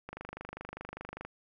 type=click train; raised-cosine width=0.5 ms; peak=-26 dBFS; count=30; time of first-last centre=0.09-1.25 s; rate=25 Hz; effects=none